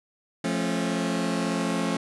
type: chord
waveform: sawtooth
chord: F augmented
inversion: none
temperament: just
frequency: 174.61 / 218.3 / 272.8 Hz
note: F3 / A3 / C#4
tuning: 0 / -13 / -28 cents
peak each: -25 dBFS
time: 0.44-1.97 s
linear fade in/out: 5 ms
effects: resampled to 24000 Hz